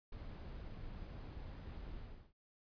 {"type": "noise with ADSR envelope", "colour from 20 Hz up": "brown", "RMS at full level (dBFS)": -44, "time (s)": [0.12, 2.33], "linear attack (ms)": 9, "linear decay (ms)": 5, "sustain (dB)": -4, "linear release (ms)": 360, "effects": ["resampled to 11025 Hz"]}